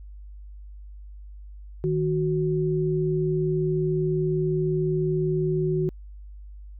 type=tone pair together; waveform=sine; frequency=155.57 / 370 Hz; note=D#3 / F#4; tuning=0 / 0 cents; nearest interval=octave + minor third; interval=1500 cents; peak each=-24 dBFS; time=1.84-5.89 s; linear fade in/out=0 ms; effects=added 50 Hz sine -39 dBFS peak until 6.79 s